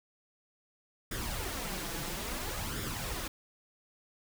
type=noise with flanger; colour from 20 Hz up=pink; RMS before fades=-37 dBFS; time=1.11-3.28 s; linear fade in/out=5 ms; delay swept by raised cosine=0.57 to 6.07 ms; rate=0.59 Hz; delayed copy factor=+0.6; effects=none